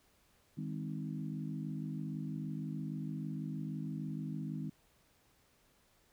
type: harmonic tone with a mistuned harmonic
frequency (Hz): 51.91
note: G#1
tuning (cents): 0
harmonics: 3 / 4 / 5 / 6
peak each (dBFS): -40 / -43 / -44 / -48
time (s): 0.57-4.7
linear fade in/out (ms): 10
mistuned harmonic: 4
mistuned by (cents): -47
effects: pink hiss -70 dBFS RMS until 6.12 s